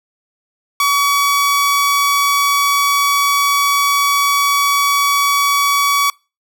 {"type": "tone", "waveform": "sawtooth", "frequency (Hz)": 1134, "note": "C#6", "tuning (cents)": 39, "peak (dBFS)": -8, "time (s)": [0.8, 6.1], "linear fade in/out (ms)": 2, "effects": ["noise-tail reverb RT60 0.3 s tail -25 dB re dry"]}